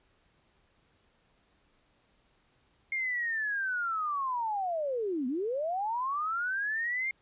sine linear two-way sweep, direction down then up, 2145 to 239.1 to 2145 Hz, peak -29 dBFS, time 2.92-7.11 s, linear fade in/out 2 ms, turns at 5.27 s, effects pink hiss -69 dBFS RMS until 7.21 s + resampled to 8000 Hz

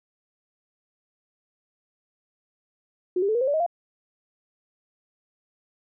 sine tone with pitch steps, 362.3 / 397.4 / 435.9 / 478.1 / 524.3 / 575.1 / 630.8 / 691.9 Hz, F#4 / G4 / A4 / A#4 / C5 / D5 / D#5 / F5, -36 / +24 / -16 / +44 / +3 / -36 / +24 / -16 cents, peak -20 dBFS, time 3.16-3.664 s, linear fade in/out 5 ms, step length 63 ms, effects none

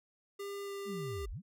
square tone with pitch glide, 400.7 to 397.9 Hz, G4 to G4, +38 to +26 cents, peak -40 dBFS, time 0.39-1.26 s, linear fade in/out 10 ms, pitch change -12 cents, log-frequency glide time 0.64-0.71 s
sine linear two-way sweep, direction down then up, 222.5 to 37.28 to 222.5 Hz, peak -39 dBFS, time 0.85-1.42 s, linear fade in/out 50 ms, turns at 1.31 s
effects none

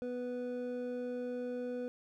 triangle tone pair together, 247 / 494 Hz, B3 / B4, 0 / 0 cents, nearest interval octave, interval 1200 cents, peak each -38 / -36 dBFS, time 0.02-1.88 s, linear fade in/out 0 ms, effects none

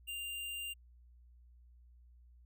sine tone with sample-and-hold, 2794 Hz, F7, in tune, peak -39 dBFS, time 0.07-0.74 s, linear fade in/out 20 ms, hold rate 11025 Hz, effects added 60 Hz sine -58 dBFS peak until 2.45 s

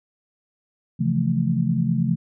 sine chord, F major seventh, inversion second, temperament equal with one note detuned, 133.79 / 164.81 / 174.61 / 220 Hz, C3 / E3 / F3 / A3, +39 / 0 / 0 / 0 cents, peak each -24 dBFS, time 0.99-2.16 s, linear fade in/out 20 ms, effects none

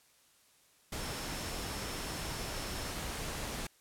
sine tone in noise, 5350 Hz, E8, 25 cents sharp, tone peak -50 dBFS, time 1-2.91 s, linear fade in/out 5 ms, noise pink, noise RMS -39 dBFS, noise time 0.92-3.67 s, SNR -14 dB, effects white hiss -66 dBFS RMS until 3.8 s + low-pass 12000 Hz 12 dB/octave

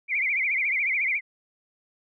sine tone with vibrato, 2217 Hz, C#7, in tune, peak -22 dBFS, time 0.08-1.21 s, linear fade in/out 50 ms, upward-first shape triangle, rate 14 Hz, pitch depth 180 cents each way, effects none

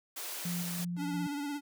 white high-pass noise, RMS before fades -40 dBFS, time 0.16-0.85 s, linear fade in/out 10 ms, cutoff 290 Hz, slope 96 dB/octave
sine tone with tremolo, 174.61 Hz, F3, in tune, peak -33 dBFS, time 0.45-1.27 s, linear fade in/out 5 ms, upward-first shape square, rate 2.9 Hz, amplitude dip 30%
square tone with vibrato, 288 Hz, D4, 34 cents flat, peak -35 dBFS, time 0.96-1.61 s, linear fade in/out 50 ms, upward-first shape sine, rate 17 Hz, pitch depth 38 cents each way
effects none

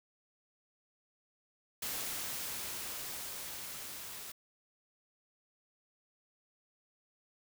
white noise with level ramp, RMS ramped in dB -38 to -46 dBFS, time 1.82-4.32 s, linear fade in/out 5 ms, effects none

